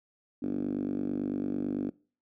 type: tone with band-pass filter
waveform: 5% pulse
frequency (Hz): 49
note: G1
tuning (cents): 0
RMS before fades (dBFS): -32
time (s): 0.42-1.9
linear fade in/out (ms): 10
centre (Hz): 270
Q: 6.1
effects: noise-tail reverb RT60 0.4 s tail -23 dB re dry